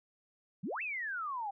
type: exponential two-way sweep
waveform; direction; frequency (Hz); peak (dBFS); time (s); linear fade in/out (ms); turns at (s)
sine; up then down; 151.7 to 2703 to 776; -35; 0.63-1.51; 10; 0.82
effects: none